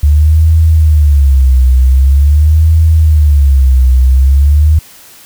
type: tone with vibrato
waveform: sine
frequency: 71.7 Hz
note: D2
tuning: 41 cents flat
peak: -3 dBFS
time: 0.03-4.79 s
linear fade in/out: 5 ms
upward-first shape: sine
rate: 0.45 Hz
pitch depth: 200 cents each way
effects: white hiss -37 dBFS RMS until 5.25 s